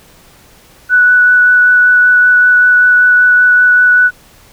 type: tone with vibrato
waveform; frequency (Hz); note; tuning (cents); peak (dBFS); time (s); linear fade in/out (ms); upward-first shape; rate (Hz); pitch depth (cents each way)
sine; 1480; F#6; 0; -4; 0.89-4.11; 50; sine; 5.2; 9
effects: pink hiss -43 dBFS RMS until 4.52 s